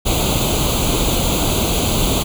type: noise with comb filter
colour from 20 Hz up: pink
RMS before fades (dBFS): -17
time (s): 0.05-2.24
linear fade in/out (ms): 20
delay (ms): 0.28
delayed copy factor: +0.85
effects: none